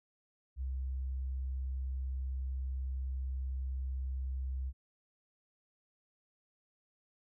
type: tone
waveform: sine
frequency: 65.41 Hz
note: C2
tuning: in tune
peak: -34 dBFS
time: 0.56-4.73 s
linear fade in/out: 50 ms
effects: none